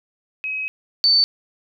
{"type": "tone pair in turn", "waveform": "sine", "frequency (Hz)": [2545, 4535], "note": ["D#7", "C#8"], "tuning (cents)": [39, 39], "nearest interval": "minor seventh", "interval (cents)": 1000, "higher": "second", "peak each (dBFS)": [-23, -12], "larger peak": "second", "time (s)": [[0.44, 0.68], [1.04, 1.24]], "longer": "first", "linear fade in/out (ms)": 0, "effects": []}